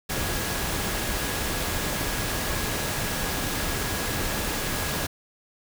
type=tone in noise; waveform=sine; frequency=1661.2 Hz; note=G#6; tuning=in tune; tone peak=-39 dBFS; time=0.09-5.07 s; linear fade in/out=10 ms; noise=pink; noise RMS=-28 dBFS; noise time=0.09-5.07 s; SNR=-14 dB; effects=none